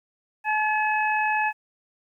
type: harmonic tone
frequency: 856 Hz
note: A5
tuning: 48 cents flat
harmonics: 1 / 2 / 3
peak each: -23 / -26 / -28 dBFS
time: 0.44-1.53 s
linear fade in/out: 50 ms
effects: 10-bit